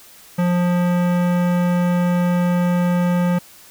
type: tone with hard clipping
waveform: sine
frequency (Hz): 176.7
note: F3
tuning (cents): +21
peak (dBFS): -17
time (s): 0.38-3.39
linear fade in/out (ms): 10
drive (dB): 18
effects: white hiss -45 dBFS RMS until 3.7 s